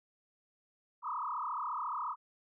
sine tone with frequency modulation, 1108.7 Hz, C#6, in tune, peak -34 dBFS, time 1.02-2.16 s, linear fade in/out 50 ms, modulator 34.3 Hz, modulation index 4.9, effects none

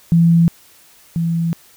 sine tone pair in turn, 167.9 / 166.96 Hz, E3 / E3, +32 / +22 cents, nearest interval unison, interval 10 cents, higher first, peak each -8 / -15 dBFS, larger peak first, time 0.12-0.48 / 1.16-1.53 s, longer second, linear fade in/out 0 ms, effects white hiss -48 dBFS RMS until 1.76 s

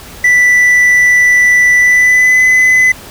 triangle tone with pitch glide, 1975.5 to 2016 Hz, B6 to B6, 0 to +35 cents, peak -3 dBFS, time 0.24-2.92 s, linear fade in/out 5 ms, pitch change +35 cents, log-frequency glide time 1.77-2.43 s, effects pink hiss -32 dBFS RMS until 3.1 s

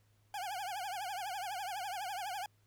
40% pulse tone with vibrato, 774 Hz, G5, 22 cents flat, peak -37 dBFS, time 0.34-2.46 s, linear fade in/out 2 ms, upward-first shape triangle, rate 12 Hz, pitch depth 190 cents each way, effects added 104 Hz sine -68 dBFS peak until 2.66 s + pink hiss -75 dBFS RMS until 2.66 s

